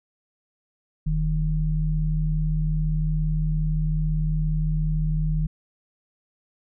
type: tone pair together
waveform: sine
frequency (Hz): 41.2 / 155.56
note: E1 / D#3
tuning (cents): 0 / 0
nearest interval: octave + major seventh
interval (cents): 2300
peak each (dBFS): -23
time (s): 1.06-5.47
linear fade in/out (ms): 10
effects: none